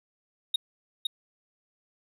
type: tone with echo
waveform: triangle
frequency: 3729 Hz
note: A#7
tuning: in tune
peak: -20 dBFS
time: 0.54-0.56 s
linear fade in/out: 5 ms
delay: 510 ms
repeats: 1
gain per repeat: -3 dB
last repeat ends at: 1.07 s
effects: none